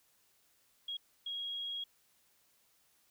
sine tone bursts at uneven times, 3293 Hz, G#7, 15 cents flat, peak -37 dBFS, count 2, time 0.88-0.97 / 1.26-1.84 s, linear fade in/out 5 ms, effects white hiss -71 dBFS RMS until 3.1 s

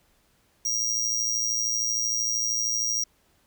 square tone with amplitude modulation, 5700 Hz, F8, 34 cents sharp, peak -21 dBFS, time 0.65-3.04 s, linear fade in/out 5 ms, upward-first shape sine, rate 113 Hz, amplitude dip 75%, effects pink hiss -65 dBFS RMS until 3.46 s

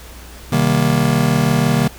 square chord, C minor seventh, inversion none, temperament just, 130.81 / 156.98 / 196.22 / 235.5 Hz, C3 / Eb3 / G3 / Bb3, 0 / +16 / +2 / +18 cents, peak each -19 / -18 / -22 / -19 dBFS, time 0.52-1.88 s, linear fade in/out 5 ms, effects added 60 Hz sine -37 dBFS peak until 1.98 s + pink hiss -39 dBFS RMS until 1.98 s

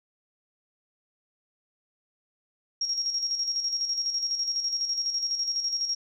sine tone with tremolo, 5588 Hz, F8, in tune, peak -24 dBFS, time 2.81-5.95 s, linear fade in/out 5 ms, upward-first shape square, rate 12 Hz, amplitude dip 50%, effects none

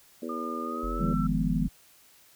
harmonic tone, 81.6 Hz, E2, 17 cents flat, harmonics 3 / 4 / 5 / 6 / 7, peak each -36 / -38 / -40 / -42 / -43 dBFS, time 0.22-1.14 s, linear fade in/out 5 ms
sine tone with pitch glide, 1211 to 1335.9 Hz, D#6 to E6, -47 to +23 cents, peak -34 dBFS, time 0.29-1.27 s, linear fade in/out 5 ms, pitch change +170 cents, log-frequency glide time 0.61-1.06 s
sine tone, 46.25 Hz, F#1, in tune, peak -31 dBFS, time 0.83-1.69 s, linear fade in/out 10 ms
sine chord, F half-diminished seventh, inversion third, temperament equal, 155.56 / 174.61 / 207.7 / 246.9 Hz, Eb3 / F3 / Ab3 / Cb4, 0 / 0 / 0 / 0 cents, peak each -30 dBFS, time 0.99-1.68 s, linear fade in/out 20 ms
effects white hiss -58 dBFS RMS until 2.35 s

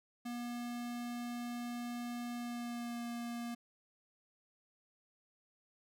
square tone with pitch glide, 240.3 to 236.7 Hz, B3 to A#3, -47 to +27 cents, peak -40 dBFS, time 0.25-3.55 s, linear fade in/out 10 ms, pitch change -26 cents, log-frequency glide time 2.35-3.03 s, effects none

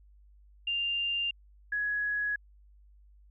sine tone pair in turn, 2794 / 1675.3 Hz, F7 / G#6, 0 / +15 cents, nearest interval major sixth, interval 885 cents, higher first, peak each -28 dBFS, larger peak neither, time 0.67-1.31 / 1.72-2.36 s, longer neither, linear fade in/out 5 ms, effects added 50 Hz sine -55 dBFS peak until 3.3 s

